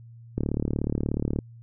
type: click train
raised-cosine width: 3 ms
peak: -13 dBFS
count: 38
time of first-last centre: 0.38-1.388 s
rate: 36.7 Hz
effects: added 116 Hz sine -44 dBFS peak until 1.62 s